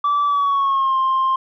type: tone with pitch glide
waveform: sine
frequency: 1158 to 1055.8 Hz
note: D6 to C6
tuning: -25 to +15 cents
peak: -13 dBFS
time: 0.04-1.36 s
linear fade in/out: 5 ms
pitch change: -160 cents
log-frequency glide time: 0.26-0.97 s
effects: tanh soft clip ceiling -13 dBFS